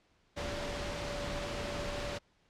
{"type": "tone in noise", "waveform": "sine", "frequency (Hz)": 579, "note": "D5", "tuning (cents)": -25, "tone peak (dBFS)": -41, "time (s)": [0.36, 2.19], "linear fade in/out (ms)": 20, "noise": "pink", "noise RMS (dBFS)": -38, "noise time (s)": [0.36, 2.19], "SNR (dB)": -6, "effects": ["pink hiss -70 dBFS RMS until 2.49 s", "low-pass 5000 Hz 12 dB/octave"]}